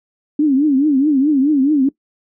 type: tone with vibrato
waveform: sine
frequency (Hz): 283.9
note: C#4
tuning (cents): +41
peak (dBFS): -10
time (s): 0.39-1.89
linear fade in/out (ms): 5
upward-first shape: triangle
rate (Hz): 4.7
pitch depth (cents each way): 180
effects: noise-tail reverb RT60 0.1 s tail -20 dB re dry